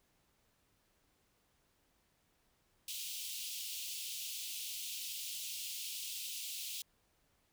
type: high-pass noise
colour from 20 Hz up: pink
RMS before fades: -43 dBFS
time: 2.88-6.82 s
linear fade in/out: 2 ms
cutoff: 2700 Hz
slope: 48 dB/octave
effects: pink hiss -75 dBFS RMS until 7.52 s